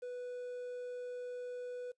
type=tone with quantisation; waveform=triangle; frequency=493.9 Hz; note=B4; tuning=in tune; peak=-38 dBFS; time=0.02-1.92 s; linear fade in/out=10 ms; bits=11; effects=noise-tail reverb RT60 0.1 s tail -21 dB re dry + resampled to 22050 Hz